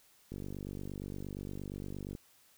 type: click train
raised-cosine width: 3 ms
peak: -29 dBFS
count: 90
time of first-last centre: 0.32-2.151 s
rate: 48.6 Hz
effects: white hiss -65 dBFS RMS until 2.57 s